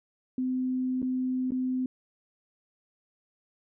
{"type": "tone with dropouts", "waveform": "sine", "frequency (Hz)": 256.1, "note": "C4", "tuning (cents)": -37, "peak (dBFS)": -26, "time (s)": [0.38, 1.86], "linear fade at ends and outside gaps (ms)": 2, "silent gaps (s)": [[1.019, 1.027], [1.507, 1.519]], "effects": []}